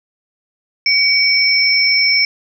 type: tone pair together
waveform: sine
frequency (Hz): 2264 / 5358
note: C#7 / E8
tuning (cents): +36 / +27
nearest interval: octave + minor third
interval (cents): 1491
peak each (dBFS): -13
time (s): 0.86-2.25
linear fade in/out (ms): 2
effects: none